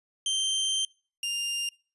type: tone pair in turn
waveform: sawtooth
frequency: 3136 / 2801 Hz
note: G7 / F7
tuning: 0 / +4 cents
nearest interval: major second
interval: 196 cents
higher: first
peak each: -22 / -25 dBFS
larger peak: first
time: 0.26-0.85 / 1.23-1.69 s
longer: first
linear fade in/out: 2 ms
effects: noise-tail reverb RT60 0.4 s tail -25 dB re dry + resampled to 24000 Hz